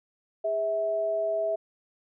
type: tone pair together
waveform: sine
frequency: 409.1 / 651.1 Hz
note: G#4 / E5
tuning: -26 / -22 cents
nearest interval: minor sixth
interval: 804 cents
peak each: -34 / -25 dBFS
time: 0.44-1.56 s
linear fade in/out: 10 ms
effects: none